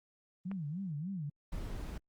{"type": "tone with vibrato", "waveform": "sine", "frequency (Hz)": 168.7, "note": "E3", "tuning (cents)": 40, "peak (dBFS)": -36, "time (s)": [0.45, 1.3], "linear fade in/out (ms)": 10, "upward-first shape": "sine", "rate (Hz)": 3.4, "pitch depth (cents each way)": 280}
{"type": "click", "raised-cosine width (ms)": 0.5, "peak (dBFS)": -32, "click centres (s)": 0.515}
{"type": "noise", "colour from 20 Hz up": "brown", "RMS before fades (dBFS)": -40, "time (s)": [1.52, 1.98], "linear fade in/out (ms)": 5}
{"effects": ["Opus 32 kbps"]}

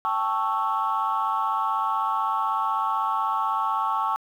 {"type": "chord", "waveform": "sine", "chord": "A dominant seventh", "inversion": "third", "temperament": "equal", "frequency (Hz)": [784, 880, 1108.7, 1318.5], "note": ["G5", "A5", "C#6", "E6"], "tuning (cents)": [0, 0, 0, 0], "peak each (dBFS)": [-30, -26, -25, -28], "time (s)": [0.05, 4.16], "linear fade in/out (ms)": 0, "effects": ["tanh soft clip ceiling -15 dBFS", "9-bit"]}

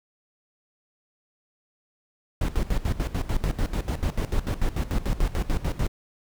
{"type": "noise with tremolo", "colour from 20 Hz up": "brown", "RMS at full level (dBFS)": -23, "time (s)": [2.41, 5.88], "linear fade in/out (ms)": 5, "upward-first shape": "square", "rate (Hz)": 6.8, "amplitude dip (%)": 80, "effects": []}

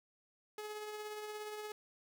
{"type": "tone with tremolo", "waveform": "sawtooth", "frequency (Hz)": 423.5, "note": "G#4", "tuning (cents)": 34, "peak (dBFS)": -37, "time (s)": [0.58, 1.72], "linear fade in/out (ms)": 2, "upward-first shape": "triangle", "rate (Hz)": 17, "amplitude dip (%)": 40, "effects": ["13-bit"]}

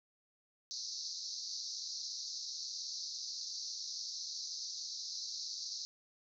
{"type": "band-pass noise", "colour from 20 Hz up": "pink", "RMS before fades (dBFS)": -43, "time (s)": [0.71, 5.85], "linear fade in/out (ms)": 0, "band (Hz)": [4100, 6200], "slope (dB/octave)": 96, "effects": []}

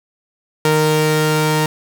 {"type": "tone pair together", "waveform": "sawtooth", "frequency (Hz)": [154.6, 463.3], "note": ["D#3", "A#4"], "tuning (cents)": [-11, -11], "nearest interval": "octave + perfect fifth", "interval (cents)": 1900, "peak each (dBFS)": -12, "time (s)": [0.65, 1.66], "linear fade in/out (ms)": 2, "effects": []}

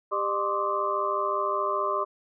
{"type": "tone cluster", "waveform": "sine", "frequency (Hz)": [396.9, 604, 1048, 1162, 1247], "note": ["G4", "D5", "C6", "D6", "D#6"], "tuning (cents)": [22, 48, 2, -19, 3], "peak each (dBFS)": [-32, -31, -29, -29, -36], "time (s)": [0.11, 2.05], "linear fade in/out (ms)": 20, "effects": []}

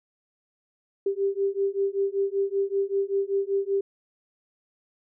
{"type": "beating tone pair", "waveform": "sine", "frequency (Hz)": [392, 397.2], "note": ["G4", "G4"], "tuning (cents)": [0, 23], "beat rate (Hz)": 5.2, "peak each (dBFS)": -26, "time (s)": [1.06, 3.81], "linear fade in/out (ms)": 5, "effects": []}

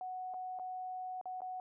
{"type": "tone with dropouts", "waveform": "sine", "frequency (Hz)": 740, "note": "F#5", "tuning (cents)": 0, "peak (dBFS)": -39, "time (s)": [0.01, 1.6], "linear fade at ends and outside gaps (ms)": 1, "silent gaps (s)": [[0.338, 0.342], [0.589, 0.596], [1.213, 1.256], [1.406, 1.418]], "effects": []}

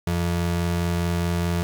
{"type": "ring-modulated tone", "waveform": "square", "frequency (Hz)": 130.2, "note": "C3", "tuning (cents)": -8, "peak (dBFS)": -19, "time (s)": [0.07, 1.63], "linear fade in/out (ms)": 0, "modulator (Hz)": 42.4, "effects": ["8-bit"]}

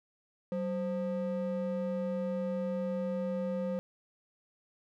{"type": "ring-modulated tone", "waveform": "triangle", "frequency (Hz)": 355.7, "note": "F4", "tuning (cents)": 32, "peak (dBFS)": -26, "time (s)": [0.52, 3.79], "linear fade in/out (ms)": 0, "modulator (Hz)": 166, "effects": []}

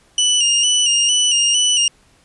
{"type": "tone with vibrato", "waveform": "25% pulse", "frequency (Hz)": 2900, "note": "F#7", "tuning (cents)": -35, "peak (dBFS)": -9, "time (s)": [0.18, 1.88], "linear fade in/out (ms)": 2, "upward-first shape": "square", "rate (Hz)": 2.2, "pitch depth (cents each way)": 44, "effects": ["pink hiss -54 dBFS RMS until 2.24 s", "resampled to 24000 Hz"]}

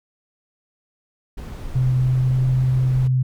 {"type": "noise", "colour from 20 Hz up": "brown", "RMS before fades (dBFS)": -31, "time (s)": [1.37, 3.08], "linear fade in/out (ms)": 10}
{"type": "tone with pitch glide", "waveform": "sine", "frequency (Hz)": [127.8, 128.76], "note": ["C3", "C3"], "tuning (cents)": [-40, -27], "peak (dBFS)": -15, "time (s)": [1.75, 3.23], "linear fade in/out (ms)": 10, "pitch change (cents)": 13, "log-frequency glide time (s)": [1.98, 2.42]}
{"effects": []}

